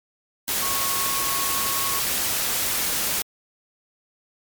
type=tone in noise; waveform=sine; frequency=1100 Hz; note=C#6; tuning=14 cents flat; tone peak=-29 dBFS; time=0.62-1.99 s; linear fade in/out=0 ms; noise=white; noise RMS=-24 dBFS; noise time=0.48-3.22 s; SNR=-8 dB; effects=MP3 96 kbps